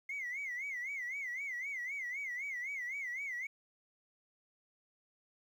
sine tone with vibrato, 2093 Hz, C7, in tune, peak -36 dBFS, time 0.09-3.47 s, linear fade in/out 5 ms, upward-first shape sine, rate 3.9 Hz, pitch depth 150 cents each way, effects tanh soft clip ceiling -34 dBFS + 11-bit

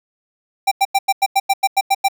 square tone bursts, 785 Hz, G5, 2 cents sharp, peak -12 dBFS, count 11, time 0.67-2.085 s, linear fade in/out 10 ms, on 45 ms, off 92 ms, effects none

